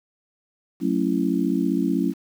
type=chord; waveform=sine; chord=F# minor seventh; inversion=none; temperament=just; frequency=185 / 222 / 277.5 / 333 Hz; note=F#3 / A3 / C#4 / E4; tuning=0 / +16 / +2 / +18 cents; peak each=-25 / -26 / -23 / -26 dBFS; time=0.8-2.14 s; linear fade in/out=50 ms; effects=8-bit